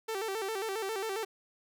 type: tone with vibrato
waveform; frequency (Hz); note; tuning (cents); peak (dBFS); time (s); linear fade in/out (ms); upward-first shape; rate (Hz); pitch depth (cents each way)
sawtooth; 415.3; G#4; 0; -29; 0.08-1.25; 10; square; 7.4; 120
effects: none